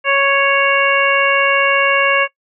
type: harmonic tone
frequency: 554.4 Hz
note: C#5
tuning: in tune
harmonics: 1 / 2 / 3 / 4 / 5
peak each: -17 / -17 / -17 / -17 / -17 dBFS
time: 0.04-2.28 s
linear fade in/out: 50 ms
effects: noise-tail reverb RT60 0.1 s tail -21 dB re dry